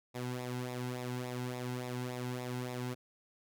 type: tone with flanger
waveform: sawtooth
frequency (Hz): 124.7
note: B2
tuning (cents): +17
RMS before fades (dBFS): -39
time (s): 0.14-2.95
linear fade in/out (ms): 20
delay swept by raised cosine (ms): 0.65 to 1.75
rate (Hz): 3.5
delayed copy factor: -0.65
effects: none